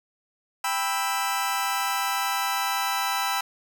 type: chord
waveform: sawtooth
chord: E minor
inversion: first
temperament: just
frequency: 791.1 / 988.9 / 1318.5 Hz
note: G5 / B5 / E6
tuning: +16 / +2 / 0 cents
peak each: -25 dBFS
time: 0.64-3.41 s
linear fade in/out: 5 ms
effects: none